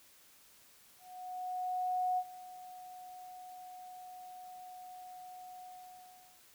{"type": "tone with ADSR envelope", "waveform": "sine", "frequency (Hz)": 733, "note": "F#5", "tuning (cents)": -16, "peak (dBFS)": -29, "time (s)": [0.98, 6.43], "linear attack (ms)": 1200, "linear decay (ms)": 55, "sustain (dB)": -18, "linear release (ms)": 800, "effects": ["white hiss -62 dBFS RMS until 6.54 s"]}